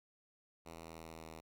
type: tone with pitch steps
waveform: 5% pulse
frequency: 82.4 / 81.69 / 80.98 / 80.29 Hz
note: E2 / E2 / E2 / E2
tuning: 0 / -15 / -30 / -45 cents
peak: -38 dBFS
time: 0.65-1.41 s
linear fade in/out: 20 ms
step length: 190 ms
effects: none